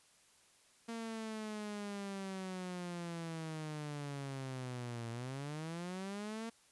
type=linear two-way sweep; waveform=sawtooth; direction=down then up; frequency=230.9 to 114.6 to 230.9 Hz; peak=-37 dBFS; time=0.88-6.5 s; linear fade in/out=10 ms; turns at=5.1 s; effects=white hiss -67 dBFS RMS until 6.71 s + resampled to 24000 Hz